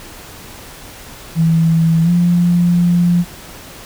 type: tone with pitch glide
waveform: sine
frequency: 163.6 to 174.33 Hz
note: E3 to F3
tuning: -13 to -3 cents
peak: -9 dBFS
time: 1.35-3.25 s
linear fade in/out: 50 ms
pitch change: +110 cents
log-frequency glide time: 2.03-2.1 s
effects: pink hiss -35 dBFS RMS until 3.85 s